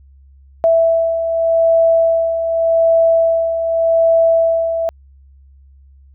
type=beating tone pair; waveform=sine; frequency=659.3 / 660.15 Hz; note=E5 / E5; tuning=0 / +2 cents; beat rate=0.85 Hz; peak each=-19 / -11 dBFS; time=0.64-4.89 s; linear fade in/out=0 ms; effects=added 68 Hz sine -42 dBFS peak until 6.14 s